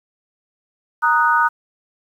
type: chord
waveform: sine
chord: D# minor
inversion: second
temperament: equal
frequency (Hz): 932.3 / 1244.5 / 1480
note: A#5 / D#6 / F#6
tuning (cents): 0 / 0 / 0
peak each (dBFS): -17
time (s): 1.02-1.49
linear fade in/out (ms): 20
effects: 8-bit